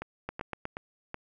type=two click trains; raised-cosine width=0.5 ms; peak=-19 / -21 dBFS; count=4 / 4; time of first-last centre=0.29-0.654 / 0.02-1.144 s; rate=8.24 / 2.67 Hz; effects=none

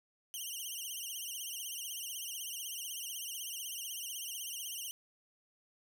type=tone with vibrato; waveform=10% pulse; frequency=2977 Hz; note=F#7; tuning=10 cents sharp; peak=-32 dBFS; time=0.34-4.91 s; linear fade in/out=0 ms; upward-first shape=triangle; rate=16 Hz; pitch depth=150 cents each way; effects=none

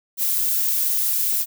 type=noise with flanger; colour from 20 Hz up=violet; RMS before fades=-21 dBFS; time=0.17-1.46 s; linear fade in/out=50 ms; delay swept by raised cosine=1.2 to 6 ms; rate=3.5 Hz; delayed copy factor=-0.5; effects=none

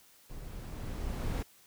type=noise with level ramp; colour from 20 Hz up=brown; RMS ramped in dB=-46 to -31 dBFS; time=0.29-1.43 s; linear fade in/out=10 ms; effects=white hiss -61 dBFS RMS until 1.66 s

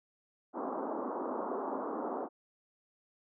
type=band-pass noise; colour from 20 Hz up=pink; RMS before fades=-37 dBFS; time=0.53-2.29 s; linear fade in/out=50 ms; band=240 to 1200 Hz; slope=48 dB/octave; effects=none

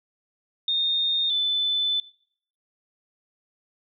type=tone pair in turn; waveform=sine; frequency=3666 / 3510 Hz; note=A#7 / A7; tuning=-30 / -5 cents; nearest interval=minor second; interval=75 cents; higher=first; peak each=-21 dBFS; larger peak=neither; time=0.68-1.3 / 1.3-2 s; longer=second; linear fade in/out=2 ms; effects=noise-tail reverb RT60 0.6 s tail -20 dB re dry

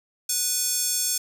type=tone with high-pass filter; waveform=square; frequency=492.9 Hz; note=B4; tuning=3 cents flat; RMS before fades=-25 dBFS; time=0.29-1.18 s; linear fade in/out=5 ms; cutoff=6700 Hz; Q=1.9; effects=none

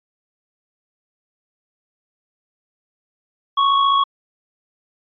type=tone with amplitude modulation; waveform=square; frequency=1108.7 Hz; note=C#6; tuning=in tune; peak=-12 dBFS; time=3.57-4.04 s; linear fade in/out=10 ms; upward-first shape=sine; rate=54.8 Hz; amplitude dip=40%; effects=resampled to 11025 Hz

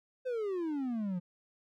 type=exponential sweep; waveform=triangle; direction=down; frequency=523.3 to 172.2 Hz; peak=-30 dBFS; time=0.25-1.2 s; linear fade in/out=20 ms; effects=none

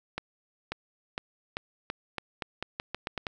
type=accelerating click train; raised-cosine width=0.3 ms; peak=-16 dBFS; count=13; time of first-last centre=0.18-3.268 s; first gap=540 ms; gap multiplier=0.85; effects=none

